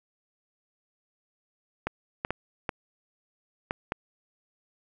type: clicks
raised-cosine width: 0.5 ms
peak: -13 dBFS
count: 6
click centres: 1.87 / 2.249 / 2.306 / 2.692 / 3.709 / 3.921 s
effects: none